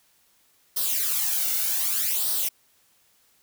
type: noise with flanger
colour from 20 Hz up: blue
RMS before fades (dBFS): -25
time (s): 0.76-2.49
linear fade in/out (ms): 10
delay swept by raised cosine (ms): 0.21 to 1.41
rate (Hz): 0.65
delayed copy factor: +0.7
effects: white hiss -63 dBFS RMS until 3.42 s